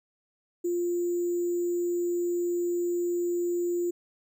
sine tone with sample-and-hold, 349.2 Hz, F4, in tune, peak -25 dBFS, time 0.64-3.91 s, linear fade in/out 10 ms, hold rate 7350 Hz, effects none

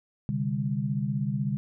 sine chord, C suspended second, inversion none, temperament equal with one note detuned, 130.81 / 146.83 / 201 Hz, C3 / D3 / G3, 0 / 0 / +44 cents, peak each -30 dBFS, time 0.29-1.57 s, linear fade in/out 0 ms, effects none

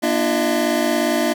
square tone cluster, 239.6 / 297.8 / 342.5 / 611 / 668 Hz, A#3 / D4 / F4 / D#5 / E5, +48 / +24 / -34 / -32 / +23 cents, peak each -24 dBFS, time 0.02-1.34 s, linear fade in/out 20 ms, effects none

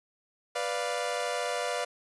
sawtooth chord, B diminished, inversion none, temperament equal, 493.9 / 587.3 / 698.5 Hz, B4 / D5 / F5, 0 / 0 / 0 cents, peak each -30 dBFS, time 0.55-1.85 s, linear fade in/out 10 ms, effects resampled to 24000 Hz + 10-bit

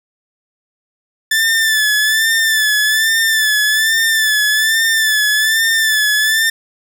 sawtooth tone with vibrato, 1755 Hz, A6, 5 cents flat, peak -8 dBFS, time 1.31-6.5 s, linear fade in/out 5 ms, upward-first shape sine, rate 1.2 Hz, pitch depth 50 cents each way, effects none

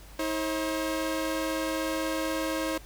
sawtooth tone pair together, 319 / 537 Hz, D#4 / C5, +43 / +45 cents, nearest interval major sixth, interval 902 cents, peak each -26 / -28 dBFS, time 0.19-2.78 s, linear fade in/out 5 ms, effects added 50 Hz sine -47 dBFS peak until 2.85 s + pink hiss -52 dBFS RMS until 2.85 s

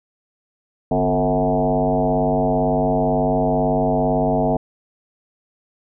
sine tone with frequency modulation, 449.3 Hz, A4, 36 cents sharp, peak -15 dBFS, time 0.91-4.57 s, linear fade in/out 5 ms, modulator 97.9 Hz, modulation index 3.4, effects none

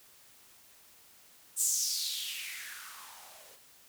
violet noise with band-pass filter sweep, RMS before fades -36 dBFS, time 1.56-3.59 s, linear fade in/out 50 ms, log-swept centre 8300 to 470 Hz, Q 4.5, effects white hiss -59 dBFS RMS until 3.88 s

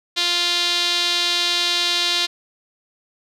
sawtooth tone with band-pass filter, 349.2 Hz, F4, in tune, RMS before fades -20 dBFS, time 0.16-2.27 s, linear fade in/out 20 ms, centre 3900 Hz, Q 3.3, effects none

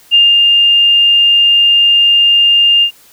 sine tone with ADSR envelope, 2808 Hz, F7, 9 cents sharp, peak -3 dBFS, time 0.11-2.91 s, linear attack 33 ms, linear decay 200 ms, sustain -2 dB, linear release 84 ms, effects white hiss -44 dBFS RMS until 3.12 s

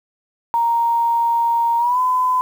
sine tone with pitch glide, 932.3 to 1010.8 Hz, A#5 to B5, 0 to +40 cents, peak -14 dBFS, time 0.54-2.41 s, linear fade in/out 0 ms, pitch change +140 cents, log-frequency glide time 1.78-1.99 s, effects 7-bit

